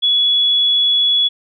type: tone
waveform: sine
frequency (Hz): 3388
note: G#7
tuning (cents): +34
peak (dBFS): -11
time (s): 0.02-1.29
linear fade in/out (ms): 20
effects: none